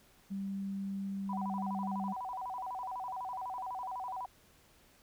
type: tone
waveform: sine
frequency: 196 Hz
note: G3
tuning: in tune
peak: -35 dBFS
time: 0.3-2.14 s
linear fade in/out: 20 ms
type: tone with vibrato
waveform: sine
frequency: 863 Hz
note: A5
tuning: 34 cents flat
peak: -37 dBFS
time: 1.29-4.26 s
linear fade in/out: 5 ms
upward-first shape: square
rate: 12 Hz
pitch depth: 230 cents each way
effects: pink hiss -64 dBFS RMS until 5.02 s